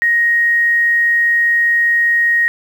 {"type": "tone", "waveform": "sine", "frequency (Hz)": 1875, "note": "A#6", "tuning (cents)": 10, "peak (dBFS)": -10, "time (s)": [0.02, 2.48], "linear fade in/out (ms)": 0, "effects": ["7-bit"]}